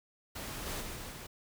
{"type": "noise with level steps", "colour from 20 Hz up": "pink", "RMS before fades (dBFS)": [-41, -38, -42, -44, -46], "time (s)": [0.35, 1.27], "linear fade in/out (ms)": 10, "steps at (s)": [0.65, 0.8, 0.95, 1.1], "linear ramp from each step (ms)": 20, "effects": []}